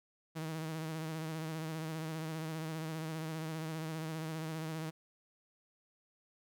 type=tone with vibrato; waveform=sawtooth; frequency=159.1 Hz; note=D#3; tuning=39 cents sharp; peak=-34 dBFS; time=0.35-4.91 s; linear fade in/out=20 ms; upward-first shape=sine; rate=15 Hz; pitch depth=40 cents each way; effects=none